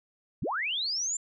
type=linear sweep; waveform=sine; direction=up; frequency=61.7 to 7320 Hz; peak=-28 dBFS; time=0.42-1.17 s; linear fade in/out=5 ms; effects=none